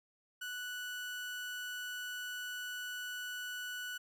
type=tone; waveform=30% pulse; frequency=1480 Hz; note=F#6; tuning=in tune; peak=-37 dBFS; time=0.41-3.98 s; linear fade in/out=10 ms; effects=none